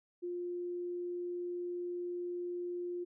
sine tone, 352.6 Hz, F4, 17 cents sharp, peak -36 dBFS, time 0.22-3.05 s, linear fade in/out 20 ms, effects none

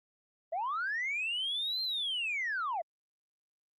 sine linear two-way sweep, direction up then down, 622.3 to 4186 to 622.3 Hz, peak -30 dBFS, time 0.52-2.82 s, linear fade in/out 10 ms, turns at 1.82 s, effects tanh soft clip ceiling -28 dBFS + Opus 48 kbps

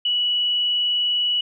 sine tone with vibrato, 2940 Hz, F#7, 12 cents flat, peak -18 dBFS, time 0.05-1.41 s, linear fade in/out 5 ms, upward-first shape triangle, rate 20 Hz, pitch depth 15 cents each way, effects none

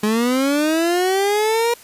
30% pulse linear sweep, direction up, 207.7 to 478.1 Hz, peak -13 dBFS, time 0.03-1.74 s, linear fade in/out 5 ms, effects white hiss -44 dBFS RMS until 1.83 s + resampled to 32000 Hz

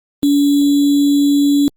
sine tone with sample-and-hold, 285.5 Hz, D4, 49 cents flat, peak -9 dBFS, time 0.23-1.68 s, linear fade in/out 0 ms, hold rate 3675 Hz, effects Opus 24 kbps

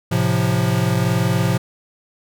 square chord, F major, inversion first, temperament equal, 110 / 130.81 / 174.61 Hz, A2 / C3 / F3, 0 / 0 / 0 cents, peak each -21 dBFS, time 0.11-1.58 s, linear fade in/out 10 ms, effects none

